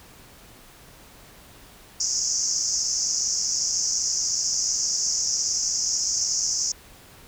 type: band-pass noise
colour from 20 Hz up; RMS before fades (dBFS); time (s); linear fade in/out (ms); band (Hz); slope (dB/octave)
white; -25; 2-6.72; 5; 5100 to 6900; 96
effects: pink hiss -49 dBFS RMS until 7.27 s

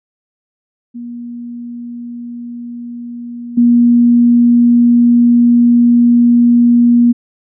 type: tone with level steps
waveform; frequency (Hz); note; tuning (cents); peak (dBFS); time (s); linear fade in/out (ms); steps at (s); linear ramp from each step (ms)
sine; 238.9; A#3; +43; -23 / -5; 0.94-7.13; 20; 3.57; 10
effects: none

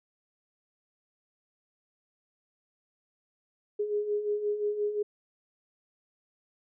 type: beating tone pair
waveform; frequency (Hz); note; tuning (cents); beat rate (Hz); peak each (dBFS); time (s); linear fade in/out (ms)
sine; 411.6 / 417.3; G#4 / G#4; -16 / +8; 5.7; -35 / -28; 3.79-5.03; 10
effects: none

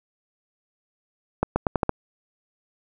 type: accelerating click train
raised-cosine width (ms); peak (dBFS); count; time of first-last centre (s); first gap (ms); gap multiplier
1; -6; 6; 1.43-1.893; 130; 0.83
effects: none

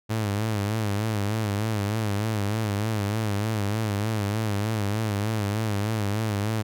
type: tone with vibrato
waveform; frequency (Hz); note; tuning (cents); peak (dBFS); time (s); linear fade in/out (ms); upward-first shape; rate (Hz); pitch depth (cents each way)
sawtooth; 105.7; G#2; +31; -20; 0.09-6.63; 20; sine; 3.3; 95
effects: none

